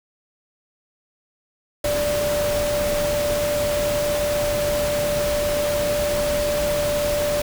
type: tone in noise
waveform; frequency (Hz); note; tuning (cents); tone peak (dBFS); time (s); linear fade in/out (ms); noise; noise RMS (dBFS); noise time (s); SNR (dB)
sine; 587.3; D5; 0; -20; 1.84-7.42; 5; pink; -27; 1.84-7.42; +4
effects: none